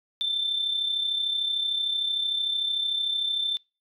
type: tone with amplitude modulation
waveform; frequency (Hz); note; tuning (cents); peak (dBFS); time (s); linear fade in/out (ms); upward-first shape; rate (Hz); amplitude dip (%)
sine; 3553; A7; +16; -21; 0.21-3.57; 0; sine; 33.3; 55
effects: noise-tail reverb RT60 0.3 s tail -25 dB re dry + tanh soft clip ceiling -18 dBFS